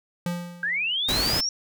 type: tone with exponential decay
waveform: square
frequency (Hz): 174.61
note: F3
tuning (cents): 0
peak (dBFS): -24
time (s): 0.26-0.95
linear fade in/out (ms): 2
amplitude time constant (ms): 150
type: linear sweep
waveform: sine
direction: up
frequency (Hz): 1552 to 5700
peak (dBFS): -23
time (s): 0.63-1.49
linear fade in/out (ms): 2
type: noise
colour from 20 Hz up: pink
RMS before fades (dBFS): -27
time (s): 1.08-1.41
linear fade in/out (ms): 10
effects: none